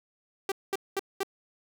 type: tone bursts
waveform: sawtooth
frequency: 390 Hz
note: G4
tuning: 9 cents flat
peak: -23 dBFS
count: 4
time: 0.49-1.232 s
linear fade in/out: 2 ms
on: 28 ms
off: 210 ms
effects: none